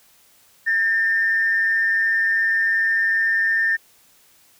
sine tone pair together, 1611 / 1808.3 Hz, G6 / A6, +47 / +47 cents, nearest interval major second, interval 200 cents, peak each -26 / -16 dBFS, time 0.66-3.77 s, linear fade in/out 20 ms, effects tanh soft clip ceiling -10 dBFS + white hiss -55 dBFS RMS until 4.59 s

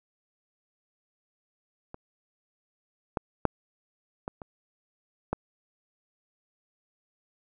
clicks, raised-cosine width 1 ms, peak -26 / -13 / -7 / -19 / -26 / -13 dBFS, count 6, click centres 1.944 / 3.172 / 3.453 / 4.279 / 4.418 / 5.33 s, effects none

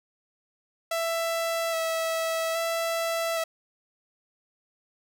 sawtooth tone with vibrato, 658 Hz, E5, 3 cents flat, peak -22 dBFS, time 0.91-3.44 s, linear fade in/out 5 ms, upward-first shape square, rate 0.61 Hz, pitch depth 15 cents each way, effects none

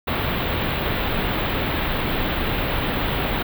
pink band-stop noise, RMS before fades -23 dBFS, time 0.07-3.43 s, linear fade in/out 10 ms, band 3800 to 15000 Hz, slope 48 dB/octave, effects none

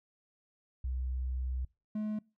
sine / triangle tone pair in turn, 63.7 / 213.3 Hz, C2 / G#3, -46 / +46 cents, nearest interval octave + major sixth, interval 2092 cents, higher second, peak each -32 / -30 dBFS, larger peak second, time 0.84-1.65 / 1.95-2.19 s, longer first, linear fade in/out 5 ms, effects noise-tail reverb RT60 0.3 s tail -24 dB re dry

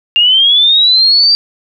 sine linear sweep, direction up, 2789 to 4706 Hz, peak -5 dBFS, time 0.16-1.35 s, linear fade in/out 0 ms, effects none

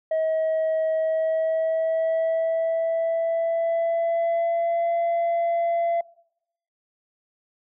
sine tone with pitch glide, 638 to 679.9 Hz, D#5 to F5, +43 to -47 cents, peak -18 dBFS, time 0.11-6.01 s, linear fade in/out 5 ms, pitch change +110 cents, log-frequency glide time 0.94-4.93 s, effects noise-tail reverb RT60 0.8 s tail -24 dB re dry + tanh soft clip ceiling -19 dBFS

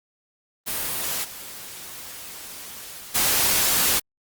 white noise with level steps, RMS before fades -27 / -38 / -40 / -20 dBFS, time 0.66-4 s, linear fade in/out 20 ms, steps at 1.23 / 2.97 / 3.14 s, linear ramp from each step 20 ms, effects Opus 32 kbps

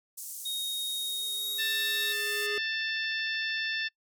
pink band-pass noise, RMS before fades -41 dBFS, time 0.17-2.47 s, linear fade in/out 10 ms, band 7000 to 16000 Hz, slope 24 dB/octave
square tone with pitch glide, 3740 to 3773 Hz, A#7 to A#7, +5 to +20 cents, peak -32 dBFS, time 0.45-2.13 s, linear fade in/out 10 ms, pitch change +15 cents, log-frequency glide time 1.34-1.48 s
square tone with exponential growth, 415.3 Hz, G#4, in tune, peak -33 dBFS, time 0.74-2.58 s, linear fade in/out 1 ms, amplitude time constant 400 ms
harmonic tone, 887 Hz, A5, 14 cents sharp, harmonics 2 / 3 / 4 / 5 / 6, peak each -32 / -36 / -36 / -42 / -41 dBFS, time 1.58-3.89 s, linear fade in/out 20 ms
effects noise-tail reverb RT60 0.1 s tail -25 dB re dry

